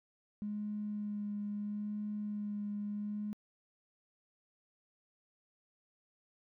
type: tone with vibrato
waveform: triangle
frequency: 207.7 Hz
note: G#3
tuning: in tune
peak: -32 dBFS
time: 0.42-3.33 s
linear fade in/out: 0 ms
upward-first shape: sine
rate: 0.76 Hz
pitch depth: 14 cents each way
effects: tanh soft clip ceiling -34 dBFS